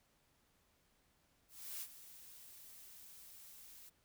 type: noise with ADSR envelope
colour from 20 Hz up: blue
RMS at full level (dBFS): -44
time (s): 1.48-3.9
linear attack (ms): 330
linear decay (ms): 62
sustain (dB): -13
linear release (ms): 17
effects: pink hiss -75 dBFS RMS until 4.04 s